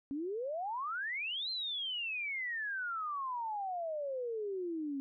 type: exponential two-way sweep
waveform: sine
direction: up then down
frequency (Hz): 268.4 to 4186 to 268.4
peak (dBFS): -35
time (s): 0.11-5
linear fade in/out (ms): 0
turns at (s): 1.5
effects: none